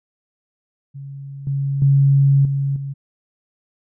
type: tone with level steps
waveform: sine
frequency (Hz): 138.59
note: C#3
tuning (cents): 0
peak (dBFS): -30 / -18 / -10 / -17 / -24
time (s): 0.94-2.94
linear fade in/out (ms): 20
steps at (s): 1.47 / 1.82 / 2.45 / 2.76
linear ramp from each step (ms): 2
effects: none